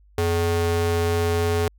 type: ring-modulated tone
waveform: square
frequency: 167.3 Hz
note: E3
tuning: 26 cents sharp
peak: -17 dBFS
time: 0.18-1.68 s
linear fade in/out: 2 ms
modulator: 257 Hz
effects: added 50 Hz sine -51 dBFS peak until 1.78 s